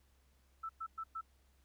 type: tone bursts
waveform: sine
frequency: 1320 Hz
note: E6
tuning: 2 cents sharp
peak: -39 dBFS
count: 4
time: 0.63-1.212 s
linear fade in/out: 10 ms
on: 63 ms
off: 110 ms
effects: added 66 Hz sine -68 dBFS peak until 1.64 s + pink hiss -75 dBFS RMS until 1.64 s